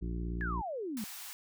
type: harmonic tone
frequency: 58.27 Hz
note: A#1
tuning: in tune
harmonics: 1 / 2 / 3 / 4 / 5 / 6 / 7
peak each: -35 / -45 / -40 / -52 / -46 / -47 / -54 dBFS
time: 0.01-0.62 s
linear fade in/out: 20 ms
type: exponential sweep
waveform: sine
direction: down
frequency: 1760 to 196.3 Hz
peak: -35 dBFS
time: 0.41-1.04 s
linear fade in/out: 0 ms
type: high-pass noise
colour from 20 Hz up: white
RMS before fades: -45 dBFS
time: 0.97-1.33 s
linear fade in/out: 0 ms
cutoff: 720 Hz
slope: 48 dB/octave
effects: none

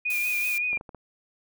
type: tone with vibrato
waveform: sine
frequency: 2444 Hz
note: D#7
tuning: 32 cents flat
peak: -24 dBFS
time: 0.05-0.78 s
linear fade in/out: 10 ms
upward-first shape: sine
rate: 5.3 Hz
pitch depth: 36 cents each way
type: noise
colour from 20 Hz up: blue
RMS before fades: -35 dBFS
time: 0.1-0.58 s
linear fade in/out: 2 ms
type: clicks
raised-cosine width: 1 ms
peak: -28 dBFS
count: 5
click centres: 0.731 / 0.773 / 0.811 / 0.892 / 0.947 s
effects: none

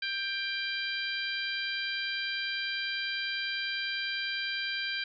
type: harmonic tone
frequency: 790 Hz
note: G5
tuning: 13 cents sharp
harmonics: 2 / 3 / 4 / 5 / 6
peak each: -35 / -37 / -38 / -39 / -40 dBFS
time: 0.02-5.04 s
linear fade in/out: 5 ms
effects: none

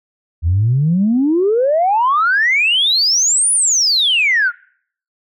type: exponential two-way sweep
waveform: sine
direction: up then down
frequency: 78 to 10000 to 1367 Hz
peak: -10 dBFS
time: 0.42-4.52 s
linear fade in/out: 50 ms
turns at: 3.52 s
effects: noise-tail reverb RT60 0.6 s tail -24 dB re dry + tanh soft clip ceiling -6 dBFS

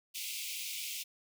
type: high-pass noise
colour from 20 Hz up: pink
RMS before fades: -40 dBFS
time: 0.14-1.04 s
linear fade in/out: 20 ms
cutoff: 2200 Hz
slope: 96 dB/octave
effects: none

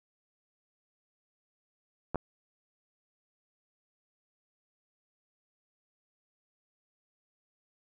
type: clicks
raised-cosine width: 1 ms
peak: -18 dBFS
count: 2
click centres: 2.146 / 2.157 s
effects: none

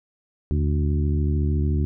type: harmonic tone with a mistuned harmonic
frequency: 73.6 Hz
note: D2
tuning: 4 cents sharp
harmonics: 1 / 2 / 3 / 4 / 5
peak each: -20 / -26 / -30 / -32 / -34 dBFS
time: 0.51-1.85 s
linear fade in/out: 0 ms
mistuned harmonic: 1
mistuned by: +120 cents
effects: none

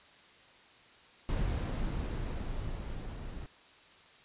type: noise with level ramp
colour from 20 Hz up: brown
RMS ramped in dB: -31 to -42 dBFS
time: 1.29-3.46 s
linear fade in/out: 0 ms
effects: white hiss -58 dBFS RMS until 4.24 s + resampled to 8000 Hz

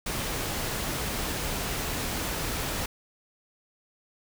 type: noise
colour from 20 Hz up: pink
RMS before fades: -31 dBFS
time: 0.06-2.86 s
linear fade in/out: 5 ms
effects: none

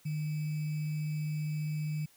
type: tone with sample-and-hold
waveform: sine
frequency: 152.5 Hz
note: D#3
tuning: 34 cents flat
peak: -31 dBFS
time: 0.05-2.06 s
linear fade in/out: 10 ms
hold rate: 2450 Hz
effects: white hiss -63 dBFS RMS until 2.16 s

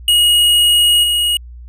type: tone with level steps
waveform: square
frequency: 2887 Hz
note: F#7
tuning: 43 cents flat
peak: -9 / -13 dBFS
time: 0.08-1.37 s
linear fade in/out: 2 ms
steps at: 1.03 s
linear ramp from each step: 10 ms
effects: added 60 Hz sine -31 dBFS peak until 1.68 s

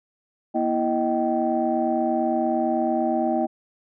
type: tone cluster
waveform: sine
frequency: 240.1 / 328.9 / 624 / 772 Hz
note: B3 / E4 / D#5 / G5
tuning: -49 / -4 / +5 / -27 cents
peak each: -25 dBFS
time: 0.54-3.47 s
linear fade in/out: 20 ms
effects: tanh soft clip ceiling -10 dBFS

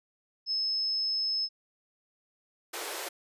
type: tone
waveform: sine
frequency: 5200 Hz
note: E8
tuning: 24 cents flat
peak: -27 dBFS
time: 0.46-1.49 s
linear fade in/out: 50 ms
type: high-pass noise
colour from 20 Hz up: pink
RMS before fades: -37 dBFS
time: 2.73-3.09 s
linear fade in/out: 10 ms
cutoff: 330 Hz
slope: 96 dB/octave
effects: resampled to 32000 Hz

